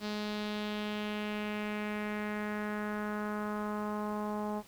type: tone with low-pass filter sweep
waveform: sawtooth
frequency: 210 Hz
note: G#3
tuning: 19 cents sharp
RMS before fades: -36 dBFS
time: 0-4.63 s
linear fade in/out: 50 ms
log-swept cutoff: 4500 to 890 Hz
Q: 2.4
effects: pink hiss -57 dBFS RMS until 4.67 s